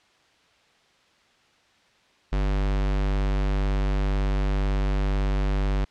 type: tone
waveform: square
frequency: 49 Hz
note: G1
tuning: in tune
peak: -22 dBFS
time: 2.32-5.85 s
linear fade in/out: 10 ms
effects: white hiss -60 dBFS RMS until 5.9 s + low-pass 4000 Hz 12 dB/octave